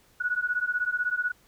sine beating tone pair, 1459 / 1475 Hz, F#6 / F#6, -25 / -6 cents, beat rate 16 Hz, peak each -28 dBFS, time 0.2-1.32 s, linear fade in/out 10 ms, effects pink hiss -61 dBFS RMS until 1.47 s

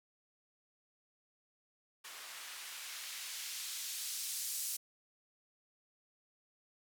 blue noise with band-pass filter sweep, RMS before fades -43 dBFS, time 2.04-4.77 s, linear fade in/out 10 ms, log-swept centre 1100 to 7500 Hz, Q 0.71, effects none

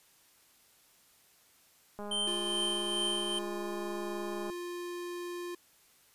click train, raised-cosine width 1 ms, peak -29 dBFS, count 518, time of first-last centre 1.99-4.5 s, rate 206 Hz
square tone with tremolo, 3119 Hz, G7, 9 cents flat, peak -30 dBFS, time 2.11-3.39 s, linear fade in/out 5 ms, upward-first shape triangle, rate 2.4 Hz, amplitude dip 50%
square tone, 351.2 Hz, F4, 10 cents sharp, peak -38 dBFS, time 2.27-5.55 s, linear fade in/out 5 ms
effects white hiss -64 dBFS RMS until 6.14 s + resampled to 32000 Hz

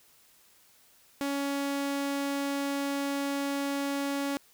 sawtooth tone, 280 Hz, C#4, 18 cents sharp, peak -25 dBFS, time 1.21-4.37 s, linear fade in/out 0 ms, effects white hiss -61 dBFS RMS until 4.53 s

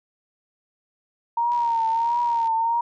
sine tone with vibrato, 928 Hz, A#5, 8 cents flat, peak -19 dBFS, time 1.37-2.81 s, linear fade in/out 5 ms, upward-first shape triangle, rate 1.5 Hz, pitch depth 64 cents each way
click train, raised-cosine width 0.2 ms, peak -27 dBFS, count 68, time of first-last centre 1.52-2.473 s, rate 70.3 Hz
effects none

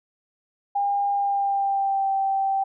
sine tone with pitch glide, 805 to 779.4 Hz, G5 to G5, +46 to -10 cents, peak -20 dBFS, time 0.75-2.64 s, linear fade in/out 10 ms, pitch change -56 cents, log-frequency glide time 1.12-2.11 s, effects none

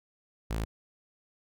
sawtooth tone, 55 Hz, A1, in tune, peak -26 dBFS, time 0.5-0.65 s, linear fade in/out 10 ms, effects none

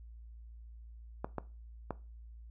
clicks, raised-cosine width 1 ms, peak -21 dBFS, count 3, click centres 1.245 / 1.383 / 1.907 s, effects noise-tail reverb RT60 0.3 s tail -18 dB re dry + added 57 Hz sine -48 dBFS peak until 2.5 s

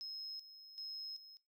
triangle tone with tremolo, 5150 Hz, E8, 41 cents flat, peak -40 dBFS, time 0.01-1.37 s, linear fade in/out 0 ms, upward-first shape square, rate 1.3 Hz, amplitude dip 75%, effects noise-tail reverb RT60 0.2 s tail -19 dB re dry + tanh soft clip ceiling -40 dBFS

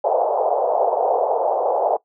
white band-pass noise, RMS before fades -19 dBFS, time 0.04-1.97 s, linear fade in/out 5 ms, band 460 to 820 Hz, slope 48 dB/octave, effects noise-tail reverb RT60 0.1 s tail -19 dB re dry

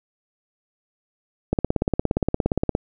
click train, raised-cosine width 2 ms, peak -6 dBFS, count 22, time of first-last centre 1.53-2.751 s, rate 17.2 Hz, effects none

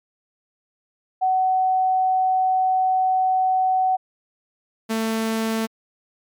sine / sawtooth tone pair in turn, 750 / 223 Hz, F#5 / A3, +23 / +23 cents, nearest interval octave + major sixth, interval 2100 cents, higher first, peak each -16 / -17 dBFS, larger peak first, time 1.21-3.97 / 4.89-5.67 s, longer first, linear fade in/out 20 ms, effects MP3 96 kbps

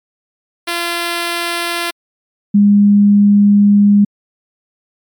5% pulse / sine tone pair in turn, 342.9 / 203.9 Hz, F4 / G#3, -32 / -32 cents, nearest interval major sixth, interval 900 cents, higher first, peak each -5 dBFS, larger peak neither, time 0.67-1.91 / 2.54-4.05 s, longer second, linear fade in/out 10 ms, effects MP3 96 kbps

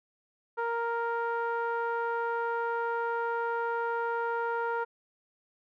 sawtooth tone with low-pass filter, 466.2 Hz, A#4, in tune, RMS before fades -31 dBFS, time 0.57-4.85 s, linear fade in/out 20 ms, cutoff 1200 Hz, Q 7.7, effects none

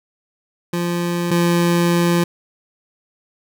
25% pulse tone pair in turn, 173.4 / 172.4 Hz, F3 / F3, -12 / -22 cents, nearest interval unison, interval 10 cents, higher first, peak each -15 / -10 dBFS, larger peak second, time 0.73-1.31 / 1.31-2.24 s, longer second, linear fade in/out 5 ms, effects none

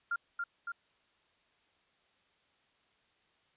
sine tone with echo, 1396.9 Hz, F6, in tune, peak -30 dBFS, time 0.11-0.16 s, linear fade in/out 5 ms, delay 280 ms, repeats 2, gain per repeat -3 dB, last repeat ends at 0.72 s, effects white hiss -71 dBFS RMS until 3.56 s + resampled to 8000 Hz

